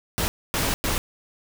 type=noise bursts at uneven times; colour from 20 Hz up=pink; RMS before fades=-24 dBFS; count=3; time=0.18-0.28 / 0.54-0.74 / 0.84-0.98 s; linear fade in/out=0 ms; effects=none